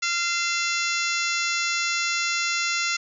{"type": "harmonic tone with a mistuned harmonic", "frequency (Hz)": 690, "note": "F5", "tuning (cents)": -21, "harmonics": [2, 3, 4, 5, 6, 7, 8, 9, 10], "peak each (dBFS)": [-29, -28, -30, -35, -33, -34, -33, -35, -33], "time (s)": [0.02, 2.97], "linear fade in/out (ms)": 10, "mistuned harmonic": 4, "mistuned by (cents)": -38, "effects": []}